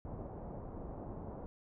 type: low-pass noise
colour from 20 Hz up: pink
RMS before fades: -45 dBFS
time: 0.05-1.46 s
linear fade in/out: 0 ms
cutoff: 860 Hz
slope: 24 dB/octave
effects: none